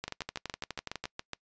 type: two click trains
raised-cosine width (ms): 0.2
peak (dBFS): -18 / -18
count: 13 / 10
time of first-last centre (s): 0.04-1.04 / 0.08-1.333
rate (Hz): 12 / 7.18
effects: noise-tail reverb RT60 0.1 s tail -25 dB re dry + resampled to 16000 Hz